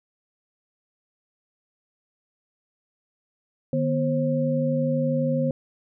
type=tone cluster; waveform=sine; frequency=151.3 / 243.4 / 532 Hz; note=D#3 / B3 / C5; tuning=-48 / -25 / +29 cents; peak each=-25 dBFS; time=3.73-5.51 s; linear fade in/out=2 ms; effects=none